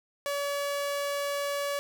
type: tone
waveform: sawtooth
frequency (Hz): 569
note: C#5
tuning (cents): +45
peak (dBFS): -25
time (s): 0.26-1.79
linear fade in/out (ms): 0
effects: none